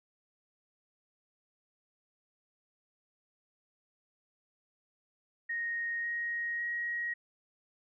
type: tone with pitch steps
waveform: sine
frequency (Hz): 1864.7 / 1878.8 / 1892.9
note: A#6 / A#6 / A#6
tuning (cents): 0 / +13 / +26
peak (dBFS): -32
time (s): 5.49-7.14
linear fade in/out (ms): 10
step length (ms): 550
effects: none